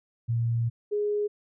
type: tone pair in turn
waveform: sine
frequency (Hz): 116.54 / 415.3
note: A#2 / G#4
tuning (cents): 0 / 0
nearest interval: octave + minor seventh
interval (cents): 2200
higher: second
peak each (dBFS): -23 / -24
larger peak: first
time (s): 0.28-0.7 / 0.91-1.28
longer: first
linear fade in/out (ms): 20
effects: none